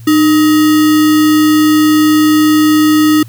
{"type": "tone with sample-and-hold", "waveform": "sine", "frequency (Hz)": 306.1, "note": "D#4", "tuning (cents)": -28, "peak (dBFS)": -5, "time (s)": [0.07, 3.23], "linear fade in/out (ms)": 5, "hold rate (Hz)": 1575, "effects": ["added 115 Hz sine -29 dBFS peak until 3.28 s", "white hiss -45 dBFS RMS until 3.28 s"]}